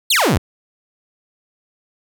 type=exponential sweep; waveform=sawtooth; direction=down; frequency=4596 to 65.3 Hz; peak=-9 dBFS; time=0.1-0.38 s; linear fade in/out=5 ms; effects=none